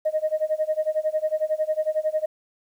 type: tone with tremolo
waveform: sine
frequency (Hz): 621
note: D#5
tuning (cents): -3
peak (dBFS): -17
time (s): 0.05-2.26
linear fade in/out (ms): 10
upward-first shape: sine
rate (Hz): 11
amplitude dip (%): 95
effects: tanh soft clip ceiling -14 dBFS + 9-bit